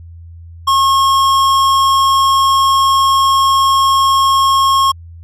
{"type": "tone with tanh clipping", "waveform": "sine", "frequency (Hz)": 1084, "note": "C#6", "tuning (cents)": -39, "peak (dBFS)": -10, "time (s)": [0.67, 4.92], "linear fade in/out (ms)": 10, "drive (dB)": 17, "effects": ["added 84 Hz sine -31 dBFS peak until 5.23 s", "MP3 64 kbps"]}